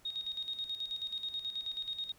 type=tone with tremolo; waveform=sine; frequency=3729 Hz; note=A#7; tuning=in tune; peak=-34 dBFS; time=0.05-2.12 s; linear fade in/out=5 ms; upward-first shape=square; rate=9.3 Hz; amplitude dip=65%; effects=pink hiss -64 dBFS RMS until 2.18 s